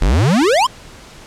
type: exponential sweep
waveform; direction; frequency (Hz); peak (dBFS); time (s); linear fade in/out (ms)
square; up; 37.19 to 1108.7; -11; 0.01-0.67; 10
effects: pink hiss -39 dBFS RMS until 1.26 s + low-pass 8000 Hz 12 dB/octave